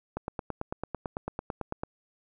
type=click train; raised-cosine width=1 ms; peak=-18 dBFS; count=16; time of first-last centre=0.17-1.835 s; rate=9.01 Hz; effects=none